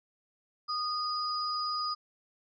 sine tone pair together, 1234 / 4942 Hz, D#6 / D#8, -15 / -13 cents, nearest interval 2 octaves, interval 2402 cents, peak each -32 / -34 dBFS, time 0.68-1.95 s, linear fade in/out 20 ms, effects none

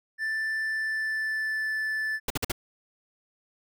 triangle tone with pitch glide, 1766 to 1750.8 Hz, A6 to A6, +6 to -9 cents, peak -25 dBFS, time 0.18-2.2 s, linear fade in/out 50 ms, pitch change -15 cents, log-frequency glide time 0.6-1.76 s
pink noise bursts, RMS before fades -27 dBFS, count 4, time 2.28-2.519 s, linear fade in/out 5 ms, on 23 ms, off 49 ms
effects none

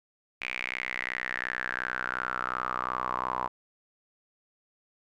sawtooth tone with band-pass filter sweep, 62.8 Hz, B1, 30 cents sharp, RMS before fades -33 dBFS, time 0.41-3.48 s, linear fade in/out 10 ms, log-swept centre 2400 to 990 Hz, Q 6.9, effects none

